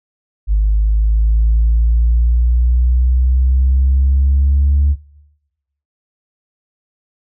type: exponential sweep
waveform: sine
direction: up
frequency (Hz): 51.1 to 72.1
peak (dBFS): -8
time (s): 0.47-4.96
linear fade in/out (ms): 50
effects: noise-tail reverb RT60 1.0 s tail -20 dB re dry + tanh soft clip ceiling -6 dBFS